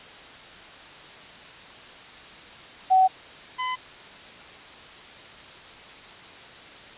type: tone pair in turn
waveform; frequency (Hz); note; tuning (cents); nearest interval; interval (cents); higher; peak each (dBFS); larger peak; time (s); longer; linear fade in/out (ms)
sine / sawtooth; 754 / 1012; F#5 / B5; +32 / +42; perfect fourth; 510; second; -14 / -22; first; 2.9-3.08 / 3.58-3.76; neither; 20
effects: white hiss -44 dBFS RMS until 6.97 s + resampled to 8000 Hz